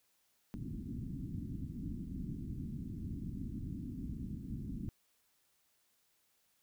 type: low-pass noise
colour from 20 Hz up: white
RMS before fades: -42 dBFS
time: 0.54-4.89 s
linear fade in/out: 0 ms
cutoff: 280 Hz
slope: 48 dB/octave
effects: white hiss -75 dBFS RMS until 6.62 s